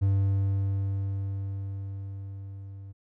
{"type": "tone with level ramp", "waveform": "triangle", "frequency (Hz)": 98, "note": "G2", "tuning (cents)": 0, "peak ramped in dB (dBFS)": [-18, -38], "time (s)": [0.01, 2.93], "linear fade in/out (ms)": 20, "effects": []}